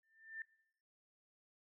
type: tone with exponential growth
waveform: sine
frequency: 1788 Hz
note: A6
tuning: 27 cents sharp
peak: -40 dBFS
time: 0.03-0.42 s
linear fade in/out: 2 ms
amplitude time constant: 83 ms
effects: noise-tail reverb RT60 0.8 s tail -23 dB re dry